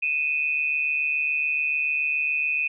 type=tone pair together; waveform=sine; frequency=2489 / 2636 Hz; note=D#7 / E7; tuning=0 / -1 cents; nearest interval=minor second; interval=99 cents; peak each=-23 / -27 dBFS; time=0.02-2.68 s; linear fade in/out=10 ms; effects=none